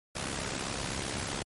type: noise with amplitude modulation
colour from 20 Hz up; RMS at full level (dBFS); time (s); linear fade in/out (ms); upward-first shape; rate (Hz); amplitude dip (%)
pink; -31; 0.15-1.43; 10; sine; 67.9; 70
effects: high-pass 60 Hz 12 dB/octave + MP3 48 kbps